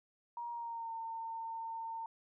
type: tone with pitch glide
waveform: sine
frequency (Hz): 946 to 907.5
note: A#5 to A#5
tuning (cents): +25 to -47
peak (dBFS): -39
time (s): 0.37-2.06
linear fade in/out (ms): 2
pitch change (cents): -72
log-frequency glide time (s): 0.51-0.93
effects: none